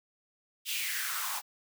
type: noise with high-pass filter sweep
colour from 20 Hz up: white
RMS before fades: -34 dBFS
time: 0.65-1.42 s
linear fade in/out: 50 ms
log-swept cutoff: 3100 to 820 Hz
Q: 4
effects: none